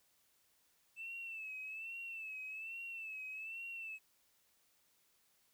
triangle tone with vibrato, 2637 Hz, E7, in tune, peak -40 dBFS, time 0.96-3.99 s, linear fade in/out 50 ms, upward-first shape sine, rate 1.2 Hz, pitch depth 69 cents each way, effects tanh soft clip ceiling -41 dBFS + white hiss -74 dBFS RMS until 5.53 s

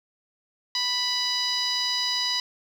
10% pulse tone with low-pass filter, 987.8 Hz, B5, in tune, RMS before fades -26 dBFS, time 0.75-2.4 s, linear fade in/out 2 ms, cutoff 4700 Hz, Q 5.4, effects 8-bit

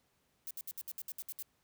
violet noise bursts, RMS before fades -42 dBFS, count 10, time 0.47-1.425 s, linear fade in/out 0 ms, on 37 ms, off 65 ms, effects pink hiss -75 dBFS RMS until 1.63 s + high-pass 60 Hz 12 dB/octave

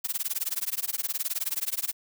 blue noise with tremolo, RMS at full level -27 dBFS, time 0.04-1.93 s, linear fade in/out 10 ms, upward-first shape sine, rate 19 Hz, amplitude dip 100%, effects none

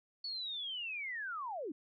sine linear sweep, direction down, 4476 to 260.6 Hz, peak -38 dBFS, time 0.24-1.72 s, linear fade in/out 5 ms, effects none

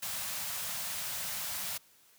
white band-stop noise, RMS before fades -37 dBFS, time 0.02-1.78 s, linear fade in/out 10 ms, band 220 to 540 Hz, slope 48 dB/octave, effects white hiss -63 dBFS RMS until 2.18 s + high-pass 60 Hz 12 dB/octave

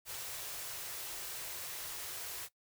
white band-stop noise, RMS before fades -43 dBFS, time 0.05-2.49 s, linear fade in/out 50 ms, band 160 to 320 Hz, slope 48 dB/octave, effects noise-tail reverb RT60 0.1 s tail -18 dB re dry

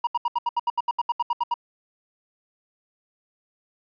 triangle tone bursts, 952 Hz, A#5, 36 cents sharp, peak -18 dBFS, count 15, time 0.04-1.541 s, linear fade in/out 5 ms, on 31 ms, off 74 ms, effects resampled to 11025 Hz + 10-bit

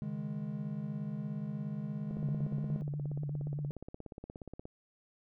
triangle chord, C# suspended second, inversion none, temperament equal, 138.59 / 155.56 / 207.7 Hz, C#3 / D#3 / G#3, 0 / 0 / 0 cents, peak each -40 / -38 / -37 dBFS, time 0.02-2.81 s, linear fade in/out 0 ms
click train, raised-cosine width 2 ms, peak -31 dBFS, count 44, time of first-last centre 2.11-4.654 s, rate 16.9 Hz
sine tone with vibrato, 145.5 Hz, D3, 16 cents flat, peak -34 dBFS, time 2.19-3.71 s, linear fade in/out 0 ms, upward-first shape triangle, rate 8 Hz, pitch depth 51 cents each way
effects none

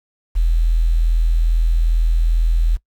sine tone with quantisation, 41.2 Hz, E1, in tune, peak -12 dBFS, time 0.35-2.77 s, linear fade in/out 20 ms, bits 7, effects noise-tail reverb RT60 0.1 s tail -20 dB re dry

